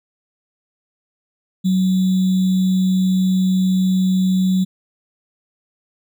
sine tone with sample-and-hold, 186.7 Hz, F#3, 16 cents sharp, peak -13 dBFS, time 1.64-4.65 s, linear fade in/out 20 ms, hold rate 3675 Hz, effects none

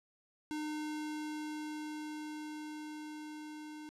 square tone with level ramp, 304.3 Hz, D#4, 38 cents flat, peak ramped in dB -37 to -46 dBFS, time 0.51-3.89 s, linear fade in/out 0 ms, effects low-pass 10000 Hz 12 dB/octave

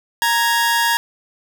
sawtooth tone pair together, 932.3 / 1663.3 Hz, A#5 / G#6, 0 / +2 cents, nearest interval minor seventh, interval 1002 cents, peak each -13 / -15 dBFS, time 0.22-0.97 s, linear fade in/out 0 ms, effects none

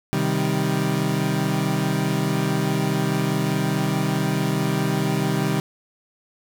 30% pulse chord, C minor, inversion none, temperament equal, 130.81 / 155.56 / 196 Hz, C3 / Eb3 / G3, 0 / 0 / 0 cents, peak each -23 / -21 / -22 dBFS, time 0.13-5.6 s, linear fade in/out 0 ms, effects none

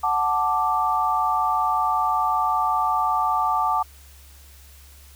sine chord, D major, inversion first, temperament equal, 740 / 880 / 1174.7 Hz, F#5 / A5 / D6, 0 / 0 / 0 cents, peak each -25 / -23 / -22 dBFS, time 0.03-3.83 s, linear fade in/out 10 ms, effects added 69 Hz sine -46 dBFS peak until 5.15 s + white hiss -51 dBFS RMS until 5.15 s

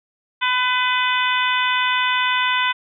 harmonic tone, 502 Hz, B4, 28 cents sharp, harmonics 2 / 3 / 4 / 5 / 6 / 7, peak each -21 / -23 / -24 / -25 / -26 / -26 dBFS, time 0.41-2.73 s, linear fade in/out 20 ms, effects none

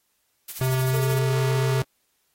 blue noise with tremolo, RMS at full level -33 dBFS, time 0.48-1.19 s, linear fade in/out 5 ms, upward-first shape sine, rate 13 Hz, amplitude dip 70%
square tone, 130 Hz, C3, 11 cents flat, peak -21 dBFS, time 0.61-1.82 s, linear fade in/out 2 ms
triangle tone with vibrato, 433 Hz, A4, 28 cents flat, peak -27 dBFS, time 0.93-1.81 s, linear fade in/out 10 ms, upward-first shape sine, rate 7.2 Hz, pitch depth 60 cents each way
effects white hiss -70 dBFS RMS until 2.34 s + AAC 48 kbps

